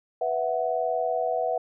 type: chord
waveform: sine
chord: B suspended fourth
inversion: none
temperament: equal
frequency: 493.9 / 659.3 / 740 Hz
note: B4 / E5 / F#5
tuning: 0 / 0 / 0 cents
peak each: -29 / -27 / -28 dBFS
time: 0.21-1.58 s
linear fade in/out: 5 ms
effects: none